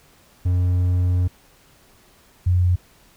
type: tone pair in turn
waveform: triangle / sine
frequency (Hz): 90 / 89.63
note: F#2 / F2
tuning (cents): -47 / +45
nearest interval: unison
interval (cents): 8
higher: first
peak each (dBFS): -14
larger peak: neither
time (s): 0.45-1.28 / 2.46-2.76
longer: first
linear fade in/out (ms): 10
effects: pink hiss -54 dBFS RMS until 3.16 s